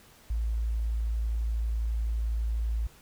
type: tone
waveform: sine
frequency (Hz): 56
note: A1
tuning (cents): +31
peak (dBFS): -26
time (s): 0.3-2.87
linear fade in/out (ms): 5
effects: pink hiss -56 dBFS RMS until 3.01 s